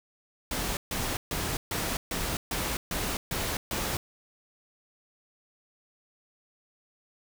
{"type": "noise bursts", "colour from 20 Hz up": "pink", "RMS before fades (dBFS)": -31, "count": 9, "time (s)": [0.51, 3.97], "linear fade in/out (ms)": 2, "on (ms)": 260, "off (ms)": 140, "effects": []}